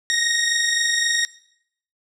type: tone pair together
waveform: 15% pulse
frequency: 1864.7 / 1888.5 Hz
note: A#6 / A#6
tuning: 0 / +22 cents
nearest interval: unison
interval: 22 cents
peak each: -13 / -18 dBFS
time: 0.1-1.25 s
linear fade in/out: 0 ms
effects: noise-tail reverb RT60 0.7 s tail -20 dB re dry + low-pass 9000 Hz 12 dB/octave